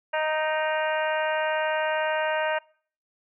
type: harmonic tone with a mistuned harmonic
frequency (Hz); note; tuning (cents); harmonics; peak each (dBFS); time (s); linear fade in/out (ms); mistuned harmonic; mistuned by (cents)
311.1; D#4; 0; 2 / 3 / 4 / 5 / 6 / 7 / 8 / 9; -26 / -29 / -38 / -31 / -34 / -43 / -38 / -37; 0.13-2.59; 10; 8; -46
effects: noise-tail reverb RT60 0.5 s tail -25 dB re dry